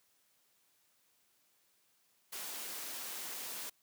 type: high-pass noise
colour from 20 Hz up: white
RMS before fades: -43 dBFS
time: 2.32-3.7 s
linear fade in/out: 10 ms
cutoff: 210 Hz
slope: 12 dB/octave
effects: white hiss -73 dBFS RMS until 3.82 s + high-pass 100 Hz 12 dB/octave

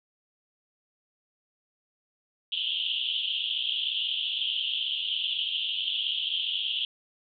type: band-pass noise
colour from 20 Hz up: white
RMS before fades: -30 dBFS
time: 2.52-6.85 s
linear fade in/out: 2 ms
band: 2900 to 3400 Hz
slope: 96 dB/octave
effects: none

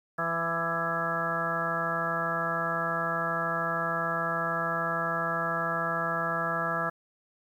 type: harmonic tone with a mistuned harmonic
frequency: 166.6 Hz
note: E3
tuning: 19 cents sharp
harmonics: 1 / 2 / 3 / 4 / 5 / 6 / 7 / 8 / 10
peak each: -37 / -43 / -39 / -34 / -42 / -39 / -35 / -32 / -33 dBFS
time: 0.18-6.9 s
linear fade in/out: 10 ms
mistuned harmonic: 7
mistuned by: +28 cents
effects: 10-bit

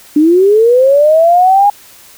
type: linear sweep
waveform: sine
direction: up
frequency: 290.5 to 826 Hz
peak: -4 dBFS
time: 0.16-1.7 s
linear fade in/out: 5 ms
effects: white hiss -39 dBFS RMS until 2.17 s

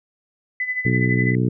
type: tone with tremolo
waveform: sine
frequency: 2006 Hz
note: B6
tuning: 26 cents sharp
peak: -19 dBFS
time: 0.6-1.35 s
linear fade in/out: 2 ms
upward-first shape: sine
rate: 12 Hz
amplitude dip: 70%
type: harmonic tone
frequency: 61.74 Hz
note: B1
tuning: in tune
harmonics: 2 / 3 / 4 / 5 / 6 / 7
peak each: -19 / -23 / -25 / -27 / -29 / -30 dBFS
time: 0.85-1.49 s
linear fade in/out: 5 ms
effects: none

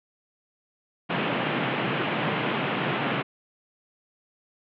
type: band-pass noise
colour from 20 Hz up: pink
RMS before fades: -27 dBFS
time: 1.09-3.23 s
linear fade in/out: 20 ms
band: 130 to 3200 Hz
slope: 48 dB/octave
effects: none

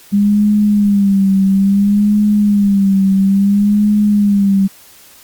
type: tone with vibrato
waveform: sine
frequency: 201 Hz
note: G3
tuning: 44 cents sharp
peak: -8 dBFS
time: 0.12-4.68 s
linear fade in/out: 20 ms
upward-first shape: sine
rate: 0.59 Hz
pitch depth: 68 cents each way
effects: white hiss -42 dBFS RMS until 5.23 s + Opus 48 kbps

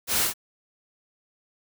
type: noise with echo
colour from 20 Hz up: white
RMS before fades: -25 dBFS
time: 0.07-0.29 s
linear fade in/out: 50 ms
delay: 49 ms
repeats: 1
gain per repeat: -2 dB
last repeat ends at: 0.339 s
effects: none

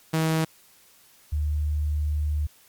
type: tone pair in turn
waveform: sawtooth / sine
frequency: 160 / 74.99 Hz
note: D#3 / D2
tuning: +49 / +37 cents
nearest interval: octave + minor second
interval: 1312 cents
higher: first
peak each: -17 / -22 dBFS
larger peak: first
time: 0.13-0.45 / 1.32-2.47 s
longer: second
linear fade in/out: 10 ms
effects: white hiss -56 dBFS RMS until 2.68 s + MP3 96 kbps

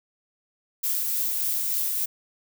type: noise with tremolo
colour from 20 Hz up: violet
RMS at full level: -25 dBFS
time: 0.83-2.06 s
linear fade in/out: 10 ms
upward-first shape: triangle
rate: 3.4 Hz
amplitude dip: 25%
effects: none

